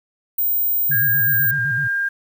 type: tone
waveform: sine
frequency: 15120 Hz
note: A#9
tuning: 23 cents sharp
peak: -16 dBFS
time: 0.38-1.51 s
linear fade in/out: 5 ms
type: tone with vibrato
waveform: sine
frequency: 130.81 Hz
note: C3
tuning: in tune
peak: -25 dBFS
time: 0.89-1.88 s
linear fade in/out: 10 ms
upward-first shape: square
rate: 7.9 Hz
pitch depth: 170 cents each way
type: tone with pitch glide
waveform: sine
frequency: 1623 to 1605.3 Hz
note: G#6 to G6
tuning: -40 to +41 cents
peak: -18 dBFS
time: 0.91-2.09 s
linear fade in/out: 10 ms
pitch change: -19 cents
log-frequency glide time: 1.14-1.44 s
effects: 8-bit